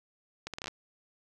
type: accelerating click train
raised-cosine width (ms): 0.2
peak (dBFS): -20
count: 8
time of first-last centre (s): 0.47-0.68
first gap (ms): 67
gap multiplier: 0.71
effects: none